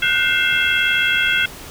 sine tone cluster, 1457 / 1536 / 2114 / 2680 / 3299 Hz, F#6 / G6 / C7 / E7 / G#7, -27 / -36 / +17 / +28 / -12 cents, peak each -21 dBFS, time 0.02-1.46 s, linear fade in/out 5 ms, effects pink hiss -36 dBFS RMS until 1.7 s

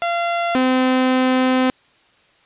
sawtooth tone pair in turn, 687 / 257.3 Hz, F5 / C4, -29 / -29 cents, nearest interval octave + perfect fourth, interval 1700 cents, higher first, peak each -14 / -10 dBFS, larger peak second, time 0.02-0.55 / 0.55-1.7 s, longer second, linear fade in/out 0 ms, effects white hiss -55 dBFS RMS until 2.45 s + resampled to 8000 Hz

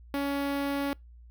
sawtooth tone with notch filter, 280.8 Hz, C#4, 22 cents sharp, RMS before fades -30 dBFS, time 0.14-0.93 s, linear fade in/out 0 ms, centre 7100 Hz, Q 0.78, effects noise-tail reverb RT60 0.2 s tail -26 dB re dry + added 59 Hz sine -48 dBFS peak until 1.3 s

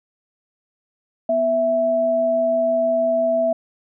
sine tone pair together, 246.9 / 659.1 Hz, B3 / E5, 0 / 0 cents, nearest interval octave + perfect fourth, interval 1700 cents, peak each -27 / -16 dBFS, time 1.29-3.53 s, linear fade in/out 5 ms, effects none

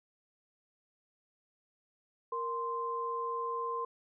sine tone pair together, 466.2 / 1042.7 Hz, A#4 / C6, 0 / -6 cents, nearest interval octave + major second, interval 1394 cents, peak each -38 / -34 dBFS, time 2.32-3.85 s, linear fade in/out 5 ms, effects none

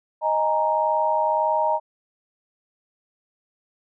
sine chord, D# suspended fourth, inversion none, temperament equal, 622.3 / 830.6 / 932.3 Hz, D#5 / G#5 / A#5, 0 / 0 / 0 cents, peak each -23 / -26 / -21 dBFS, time 0.21-1.8 s, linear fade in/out 50 ms, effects none

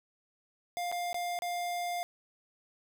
square tone with dropouts, 703 Hz, F5, 11 cents sharp, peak -33 dBFS, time 0.77-2.03 s, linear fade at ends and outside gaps 0 ms, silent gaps 0.916-0.924 / 1.13-1.144 / 1.389-1.421 s, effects none

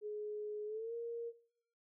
sine tone with pitch glide, 420.9 to 467 Hz, G#4 to A#4, +23 to +3 cents, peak -39 dBFS, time 0.01-1.33 s, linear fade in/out 50 ms, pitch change +180 cents, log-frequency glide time 0.66-0.94 s, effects noise-tail reverb RT60 0.7 s tail -20 dB re dry

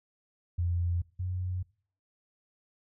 sine tone pair in turn, 86.8 / 91.2 Hz, F2 / F#2, -10 / -24 cents, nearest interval minor second, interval 86 cents, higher second, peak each -26 / -30 dBFS, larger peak first, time 0.58-1.02 / 1.19-1.63 s, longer neither, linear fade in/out 10 ms, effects noise-tail reverb RT60 0.5 s tail -23 dB re dry

